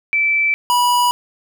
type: tone pair in turn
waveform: sine / square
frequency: 2323 / 976.7 Hz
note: D7 / B5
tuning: -20 / -20 cents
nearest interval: octave + minor third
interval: 1500 cents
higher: first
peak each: -13 dBFS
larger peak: neither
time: 0.13-0.54 / 0.7-1.11 s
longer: neither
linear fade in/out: 0 ms
effects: none